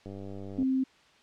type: click train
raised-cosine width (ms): 2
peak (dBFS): -29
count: 57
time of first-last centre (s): 0.06-0.629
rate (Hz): 98.4
type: tone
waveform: sine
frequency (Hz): 262.6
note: C4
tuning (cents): +6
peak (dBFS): -24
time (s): 0.58-0.84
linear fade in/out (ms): 10
effects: white hiss -60 dBFS RMS until 1.22 s + low-pass 4000 Hz 12 dB/octave